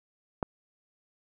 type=click; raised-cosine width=1 ms; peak=-14 dBFS; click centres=0.428 s; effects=none